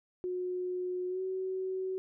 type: tone with pitch glide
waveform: sine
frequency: 363.1 to 376.1 Hz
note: F#4 to F#4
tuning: -33 to +28 cents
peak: -32 dBFS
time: 0.24-1.98 s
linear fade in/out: 0 ms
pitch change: +61 cents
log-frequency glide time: 1.08-1.21 s
effects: none